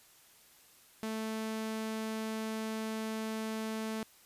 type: tone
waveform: sawtooth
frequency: 220 Hz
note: A3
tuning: in tune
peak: -31 dBFS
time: 1.03-4.03 s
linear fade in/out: 0 ms
effects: white hiss -61 dBFS RMS until 4.25 s + resampled to 32000 Hz